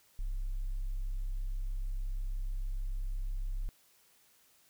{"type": "tone", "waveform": "sine", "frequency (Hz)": 33.16, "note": "C1", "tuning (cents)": 24, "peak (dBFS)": -30, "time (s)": [0.19, 3.69], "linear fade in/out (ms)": 0, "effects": ["tanh soft clip ceiling -31 dBFS", "white hiss -66 dBFS RMS until 4.69 s"]}